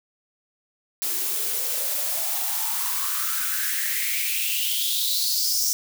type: noise with high-pass filter sweep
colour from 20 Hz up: blue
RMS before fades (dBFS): -25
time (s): 1.02-5.73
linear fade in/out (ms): 0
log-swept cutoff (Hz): 320 to 5800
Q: 6.6
effects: none